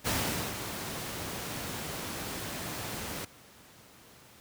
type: noise with ADSR envelope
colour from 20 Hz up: pink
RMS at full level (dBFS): -28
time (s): 0.04-3.25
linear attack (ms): 34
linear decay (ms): 460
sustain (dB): -9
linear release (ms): 6
effects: pink hiss -55 dBFS RMS until 4.4 s + high-pass 80 Hz 12 dB/octave

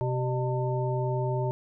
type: harmonic tone with a mistuned harmonic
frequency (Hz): 128.2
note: C3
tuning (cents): -35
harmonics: 1 / 3 / 5 / 7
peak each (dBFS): -27 / -32 / -34 / -35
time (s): 0.01-1.51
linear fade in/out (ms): 0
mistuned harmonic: 5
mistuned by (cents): -95
effects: none

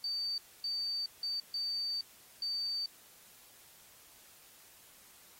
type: tone bursts at uneven times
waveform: sine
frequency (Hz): 4596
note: D8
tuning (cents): -38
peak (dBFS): -33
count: 5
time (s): 0.04-0.38 / 0.64-1.06 / 1.23-1.4 / 1.54-2.01 / 2.42-2.86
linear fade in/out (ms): 2
effects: white hiss -59 dBFS RMS until 5.39 s + AAC 48 kbps

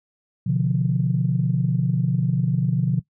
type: chord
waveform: sine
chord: B diminished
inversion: none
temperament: equal with one note detuned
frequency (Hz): 126.65 / 146.83 / 174.61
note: B2 / D3 / F3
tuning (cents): +44 / 0 / 0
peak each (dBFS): -22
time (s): 0.46-3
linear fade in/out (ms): 10
effects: noise-tail reverb RT60 0.1 s tail -17 dB re dry + tanh soft clip ceiling -8 dBFS

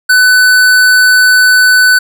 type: tone with hard clipping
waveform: sine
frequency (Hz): 1500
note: F#6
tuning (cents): +23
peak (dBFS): -5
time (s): 0.09-1.99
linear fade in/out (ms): 10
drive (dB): 17
effects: none

